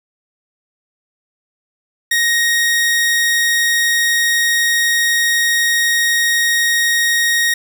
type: tone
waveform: sawtooth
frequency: 1872 Hz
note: A#6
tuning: 7 cents sharp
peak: -9 dBFS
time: 2.11-7.54 s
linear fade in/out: 5 ms
effects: 8-bit